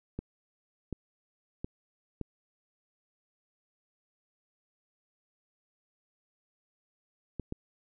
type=clicks; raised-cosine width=3 ms; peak=-22 dBFS; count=6; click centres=0.19 / 0.927 / 1.645 / 2.213 / 7.397 / 7.524 s; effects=none